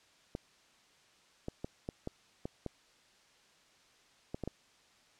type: clicks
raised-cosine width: 2 ms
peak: -24 dBFS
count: 10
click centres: 0.351 / 1.484 / 1.645 / 1.889 / 2.074 / 2.455 / 2.663 / 4.345 / 4.437 / 4.476 s
effects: white hiss -65 dBFS RMS until 5.19 s + low-pass 6000 Hz 12 dB/octave